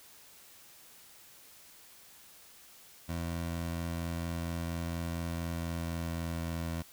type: tone with pitch glide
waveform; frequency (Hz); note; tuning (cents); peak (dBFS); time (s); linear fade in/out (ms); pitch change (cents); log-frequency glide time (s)
20% pulse; 84.3 to 83.19; E2 to E2; +39 to +16; -29; 3.08-6.83; 20; -23; 5.21-6.58
effects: white hiss -56 dBFS RMS until 6.92 s